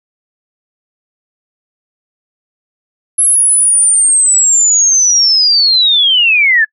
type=linear sweep; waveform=sine; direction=down; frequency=11000 to 1693 Hz; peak=-6 dBFS; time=3.18-6.65 s; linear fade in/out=10 ms; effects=noise-tail reverb RT60 0.1 s tail -26 dB re dry